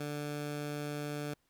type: tone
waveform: 15% pulse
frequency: 147.1 Hz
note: D3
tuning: 3 cents sharp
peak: -30 dBFS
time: 0-1.34 s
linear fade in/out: 5 ms
effects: pink hiss -75 dBFS RMS until 1.49 s